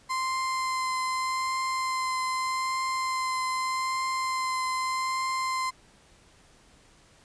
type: tone with vibrato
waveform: 35% pulse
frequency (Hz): 1040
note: C6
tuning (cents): -11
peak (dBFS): -25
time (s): 0.09-5.71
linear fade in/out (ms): 20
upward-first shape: triangle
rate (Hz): 0.82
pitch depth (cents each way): 12
effects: pink hiss -58 dBFS RMS until 7.24 s + resampled to 22050 Hz